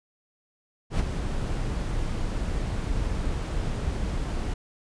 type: noise with ADSR envelope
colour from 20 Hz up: brown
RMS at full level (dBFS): -21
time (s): 0.9-4.54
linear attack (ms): 97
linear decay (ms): 17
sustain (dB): -7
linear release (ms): 7
effects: resampled to 22050 Hz